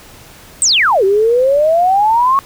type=exponential two-way sweep; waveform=sine; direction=down then up; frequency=8640 to 378.1 to 1115 Hz; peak=-8 dBFS; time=0.62-2.39 s; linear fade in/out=0 ms; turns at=1.04 s; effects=pink hiss -39 dBFS RMS until 2.45 s